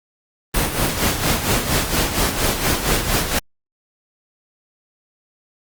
pink noise with tremolo, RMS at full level -17 dBFS, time 0.54-3.39 s, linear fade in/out 5 ms, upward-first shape sine, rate 4.3 Hz, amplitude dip 60%, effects Opus 32 kbps

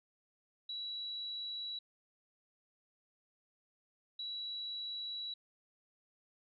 sine tone bursts at uneven times, 3915 Hz, B7, 16 cents flat, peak -39 dBFS, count 2, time 0.69-1.79 / 4.19-5.34 s, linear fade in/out 5 ms, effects none

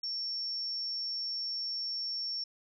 sine tone, 5460 Hz, F8, 40 cents flat, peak -33 dBFS, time 0.03-2.44 s, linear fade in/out 5 ms, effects none

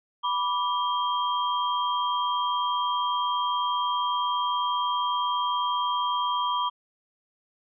sine tone cluster, 985 / 1165 / 3206 Hz, B5 / D6 / G7, -5 / -14 / +38 cents, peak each -26 / -28 / -32 dBFS, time 0.23-6.7 s, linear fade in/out 20 ms, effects none

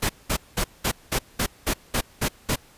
pink noise bursts, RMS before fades -23 dBFS, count 10, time 0.02-2.56 s, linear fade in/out 10 ms, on 74 ms, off 200 ms, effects pink hiss -53 dBFS RMS until 2.77 s + resampled to 32000 Hz

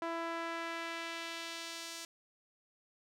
sawtooth tone with band-pass filter sweep, 332.9 Hz, E4, 17 cents sharp, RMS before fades -41 dBFS, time 0.02-2.05 s, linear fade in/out 2 ms, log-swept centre 970 to 6100 Hz, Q 0.94, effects none

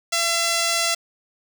5% pulse tone, 676 Hz, E5, 43 cents sharp, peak -8 dBFS, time 0.12-0.95 s, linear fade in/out 10 ms, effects 8-bit

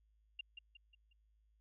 sine tone with echo, 2794 Hz, F7, in tune, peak -40 dBFS, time 0.39-0.41 s, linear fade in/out 5 ms, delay 180 ms, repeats 4, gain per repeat -7 dB, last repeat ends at 1.13 s, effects added 53 Hz sine -70 dBFS peak until 1.6 s

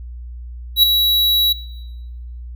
square tone with ADSR envelope, 3900 Hz, B7, 23 cents flat, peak -6 dBFS, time 0.76-1.53 s, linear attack 73 ms, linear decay 4 ms, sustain -8 dB, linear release 8 ms, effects noise-tail reverb RT60 1.0 s tail -20 dB re dry + added 60 Hz sine -29 dBFS peak until 2.55 s

